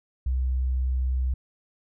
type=tone; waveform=sine; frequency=64 Hz; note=C2; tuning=38 cents flat; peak=-22 dBFS; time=0.26-1.34 s; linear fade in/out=5 ms; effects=none